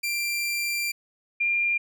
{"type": "tone pair in turn", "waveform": ["sawtooth", "sine"], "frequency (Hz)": [2368, 2396], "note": ["D7", "D7"], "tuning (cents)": [14, 34], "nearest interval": "unison", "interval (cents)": 20, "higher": "second", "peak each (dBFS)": [-22, -21], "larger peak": "second", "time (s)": [[0.03, 0.92], [1.4, 1.78]], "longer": "first", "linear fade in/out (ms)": 10, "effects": []}